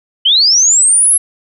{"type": "linear sweep", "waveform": "sine", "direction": "up", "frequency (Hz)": [2950, 11175], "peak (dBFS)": -6, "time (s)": [0.25, 1.18], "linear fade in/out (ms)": 10, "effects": []}